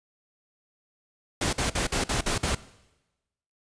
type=noise bursts; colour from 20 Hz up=pink; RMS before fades=-26 dBFS; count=7; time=1.41-2.55 s; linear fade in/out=5 ms; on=120 ms; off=50 ms; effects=noise-tail reverb RT60 1.0 s tail -18 dB re dry + resampled to 22050 Hz